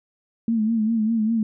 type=tone with vibrato; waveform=sine; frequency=222.2 Hz; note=A3; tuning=17 cents sharp; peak=-18 dBFS; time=0.48-1.43 s; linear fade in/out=2 ms; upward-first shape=sine; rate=5 Hz; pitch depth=70 cents each way; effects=none